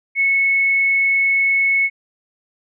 sine tone with frequency modulation, 2200 Hz, C#7, 14 cents flat, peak -13 dBFS, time 0.15-1.9 s, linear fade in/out 50 ms, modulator 28.6 Hz, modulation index 0.28, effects none

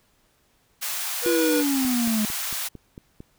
white high-pass noise, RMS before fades -29 dBFS, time 0.81-2.69 s, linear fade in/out 20 ms, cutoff 700 Hz, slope 24 dB/octave
square tone, 484.6 Hz, B4, 33 cents flat, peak -23 dBFS, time 1.22-1.64 s, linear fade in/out 50 ms
triangle exponential sweep, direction down, 350 to 209.9 Hz, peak -19 dBFS, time 1.26-2.25 s, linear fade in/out 0 ms
click train, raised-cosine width 3 ms, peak -26 dBFS, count 7, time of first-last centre 1.85-3.204 s, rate 4.43 Hz
effects pink hiss -64 dBFS RMS until 3.38 s

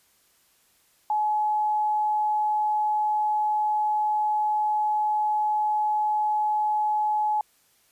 sine tone, 849 Hz, G#5, 38 cents sharp, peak -21 dBFS, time 1.1-7.41 s, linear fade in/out 2 ms, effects white hiss -63 dBFS RMS until 7.91 s + resampled to 32000 Hz

